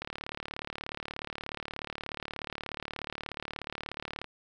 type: click train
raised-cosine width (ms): 0.3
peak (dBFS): -20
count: 156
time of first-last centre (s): 0.02-4.243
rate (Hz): 36.7
effects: none